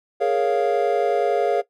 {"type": "chord", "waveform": "triangle", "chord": "Bb minor seventh", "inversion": "third", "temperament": "equal", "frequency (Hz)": [415.3, 466.2, 554.4, 698.5], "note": ["Ab4", "Bb4", "Db5", "F5"], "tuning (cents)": [0, 0, 0, 0], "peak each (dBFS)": -21, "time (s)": [0.2, 1.62], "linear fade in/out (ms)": 20, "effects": ["noise-tail reverb RT60 0.1 s tail -17 dB re dry"]}